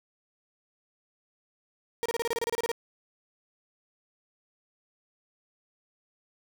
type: tone bursts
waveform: 35% pulse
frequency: 466.2 Hz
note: A#4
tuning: in tune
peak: -25 dBFS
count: 13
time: 2.03-2.716 s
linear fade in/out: 0 ms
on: 26 ms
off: 29 ms
effects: none